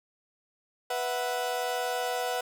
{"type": "chord", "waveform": "35% pulse", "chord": "B suspended fourth", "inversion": "none", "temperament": "equal", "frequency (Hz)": [493.9, 659.3, 740], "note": ["B4", "E5", "F#5"], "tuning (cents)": [0, 0, 0], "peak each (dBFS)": [-31, -35, -30], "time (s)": [0.9, 2.41], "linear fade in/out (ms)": 5, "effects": []}